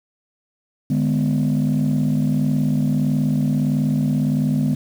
sine chord, G# diminished, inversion second, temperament just, 149.51 / 207.7 / 249.2 Hz, D3 / G#3 / B3, +31 / 0 / +16 cents, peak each -18 / -20 / -19 dBFS, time 0.9-4.75 s, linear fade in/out 5 ms, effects tanh soft clip ceiling -12 dBFS + 7-bit

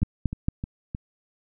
two click trains, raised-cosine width 5 ms, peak -10 / -18 dBFS, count 3 / 4, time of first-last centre 0.03-0.485 / 0.02-0.949 s, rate 4.4 / 3.23 Hz, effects none

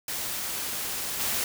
white noise with level steps, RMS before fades -32 / -28 dBFS, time 0.08-1.44 s, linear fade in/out 2 ms, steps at 1.19 s, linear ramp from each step 20 ms, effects none

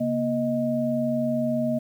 sine tone cluster, 137.2 / 237.5 / 624 Hz, C#3 / A#3 / D#5, -17 / +33 / +5 cents, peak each -33 / -24 / -26 dBFS, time 0-1.79 s, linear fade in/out 10 ms, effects 9-bit

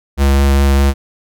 square tone with vibrato, 69.1 Hz, C#2, 5 cents flat, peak -9 dBFS, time 0.17-0.94 s, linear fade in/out 50 ms, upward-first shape triangle, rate 4.9 Hz, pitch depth 15 cents each way, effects none

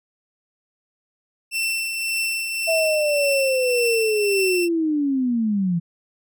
sawtooth tone with tremolo, 2687 Hz, E7, 33 cents sharp, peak -17 dBFS, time 1.51-4.69 s, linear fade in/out 50 ms, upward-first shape triangle, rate 1.8 Hz, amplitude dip 45%
sine linear sweep, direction down, 659.3 to 164.81 Hz, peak -18 dBFS, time 2.67-5.8 s, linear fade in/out 20 ms
effects none

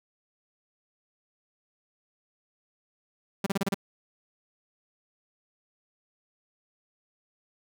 sawtooth tone bursts, 196.5 Hz, G3, 4 cents sharp, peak -20 dBFS, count 6, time 3.44-3.744 s, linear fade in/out 5 ms, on 24 ms, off 32 ms, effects none

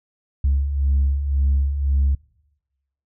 sine beating tone pair, 67.7 / 69.6 Hz, C#2 / C#2, -40 / +8 cents, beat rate 1.9 Hz, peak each -23 / -16 dBFS, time 0.44-2.15 s, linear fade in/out 5 ms, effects noise-tail reverb RT60 1.0 s tail -24 dB re dry + tanh soft clip ceiling -12 dBFS

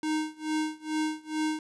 square tone with tremolo, 310 Hz, D#4, 6 cents flat, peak -26 dBFS, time 0.03-1.59 s, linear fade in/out 2 ms, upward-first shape sine, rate 2.3 Hz, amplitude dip 95%, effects resampled to 22050 Hz + 11-bit

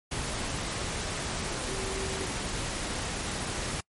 sine tone in noise, 385 Hz, G4, 31 cents flat, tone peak -36 dBFS, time 1.68-2.26 s, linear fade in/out 10 ms, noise pink, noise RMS -33 dBFS, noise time 0.11-3.81 s, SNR -6 dB, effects noise-tail reverb RT60 0.1 s tail -26 dB re dry + MP3 48 kbps

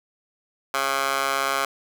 15% pulse tone with high-pass filter, 136.9 Hz, C#3, 21 cents flat, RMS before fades -24 dBFS, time 0.74-1.65 s, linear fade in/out 2 ms, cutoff 940 Hz, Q 2.4, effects none

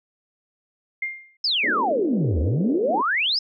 sine tone with exponential decay, 2112 Hz, C7, 16 cents sharp, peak -21 dBFS, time 1.02-1.37 s, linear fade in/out 5 ms, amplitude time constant 76 ms
sine exponential two-way sweep, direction down then up, 5360 to 70.8 to 5360 Hz, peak -19 dBFS, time 1.44-3.39 s, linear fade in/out 5 ms, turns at 2.4 s
pink band-pass noise, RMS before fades -29 dBFS, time 1.63-3.02 s, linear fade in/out 10 ms, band 220 to 540 Hz, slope 48 dB/octave
effects none

